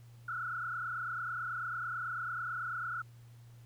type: tone with frequency modulation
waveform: sine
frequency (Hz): 1396.9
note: F6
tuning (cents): 0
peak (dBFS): -35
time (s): 0.28-3.02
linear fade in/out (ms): 5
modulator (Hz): 29.1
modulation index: 2.8
effects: added 118 Hz sine -52 dBFS peak until 3.65 s + pink hiss -67 dBFS RMS until 3.65 s